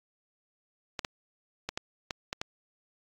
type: clicks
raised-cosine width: 0.2 ms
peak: -15 dBFS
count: 7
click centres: 0.992 / 1.048 / 1.69 / 1.775 / 2.108 / 2.329 / 2.415 s
effects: AAC 48 kbps